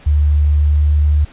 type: tone with pitch glide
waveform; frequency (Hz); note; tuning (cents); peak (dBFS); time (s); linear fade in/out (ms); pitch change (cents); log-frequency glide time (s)
sine; 73.9 to 74.33; D2 to D2; +11 to +21; -9; 0.06-1.25; 10; +10; 0.45-0.95
effects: pink hiss -43 dBFS RMS until 1.32 s + resampled to 8000 Hz